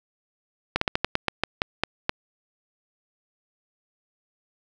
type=slowing click train; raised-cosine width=0.3 ms; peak=-5 dBFS; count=11; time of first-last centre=0.76-2.094 s; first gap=54 ms; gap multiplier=1.19; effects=none